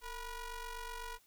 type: ring-modulated tone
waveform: sawtooth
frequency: 479 Hz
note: A#4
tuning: 47 cents sharp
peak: -35 dBFS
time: 0.01-1.19 s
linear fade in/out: 50 ms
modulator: 503 Hz
effects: white hiss -68 dBFS RMS until 1.26 s